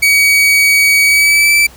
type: tone with pitch glide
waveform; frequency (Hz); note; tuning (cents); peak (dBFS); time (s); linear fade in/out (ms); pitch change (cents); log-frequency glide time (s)
40% pulse; 2260 to 2324; C#7 to D7; +33 to -19; -6; 0.02-1.67; 10; +48; 1.04-1.54
effects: added 60 Hz sine -39 dBFS peak until 1.76 s + pink hiss -40 dBFS RMS until 1.76 s